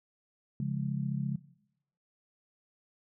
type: chord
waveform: sine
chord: Db major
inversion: none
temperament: just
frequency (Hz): 138.59 / 173.24 / 207.9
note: Db3 / F3 / Ab3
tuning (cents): 0 / -14 / +2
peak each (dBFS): -32 / -37 / -36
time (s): 0.6-1.36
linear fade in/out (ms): 2
effects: noise-tail reverb RT60 0.8 s tail -19 dB re dry